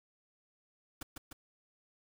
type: noise with echo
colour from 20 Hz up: pink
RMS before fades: -42 dBFS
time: 1.01-1.03 s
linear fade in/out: 5 ms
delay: 150 ms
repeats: 2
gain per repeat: -3 dB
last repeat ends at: 1.33 s
effects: none